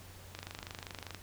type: click train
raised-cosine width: 0.2 ms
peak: -24 dBFS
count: 21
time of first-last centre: 0.35-1.147 s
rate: 25.1 Hz
effects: added 92 Hz sine -52 dBFS peak until 1.22 s + pink hiss -54 dBFS RMS until 1.22 s